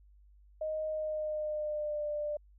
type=tone with pitch glide; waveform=sine; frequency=622.3 to 594.5 Hz; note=D#5 to D5; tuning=0 to +21 cents; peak=-32 dBFS; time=0.61-2.37 s; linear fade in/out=5 ms; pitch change=-79 cents; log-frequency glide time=0.88-2.06 s; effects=added 50 Hz sine -57 dBFS peak until 2.58 s